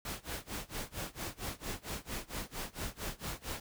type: noise with tremolo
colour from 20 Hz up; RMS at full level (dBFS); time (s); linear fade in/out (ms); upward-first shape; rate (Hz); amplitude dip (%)
pink; -38; 0.05-3.6; 2; sine; 4.4; 95
effects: none